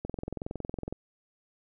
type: click train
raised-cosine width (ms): 2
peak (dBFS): -21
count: 20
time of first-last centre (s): 0.05-0.926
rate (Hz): 21.7
effects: none